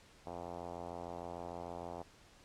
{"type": "tone with low-pass filter", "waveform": "5% pulse", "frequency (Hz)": 86.6, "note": "F2", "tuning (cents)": -14, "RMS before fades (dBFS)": -45, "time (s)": [0.26, 2.03], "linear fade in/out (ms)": 10, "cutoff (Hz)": 780, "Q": 2.1, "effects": ["pink hiss -62 dBFS RMS until 2.44 s", "low-pass 8000 Hz 12 dB/octave"]}